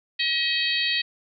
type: harmonic tone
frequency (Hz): 637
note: D#5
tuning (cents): +41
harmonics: 3 / 4 / 5 / 6 / 7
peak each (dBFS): -28 / -28 / -28 / -28 / -28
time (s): 0.19-1.02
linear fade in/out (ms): 10
effects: none